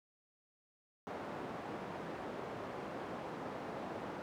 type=band-pass noise; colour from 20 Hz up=white; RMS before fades=-44 dBFS; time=1.07-4.22 s; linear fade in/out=0 ms; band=140 to 790 Hz; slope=12 dB/octave; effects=none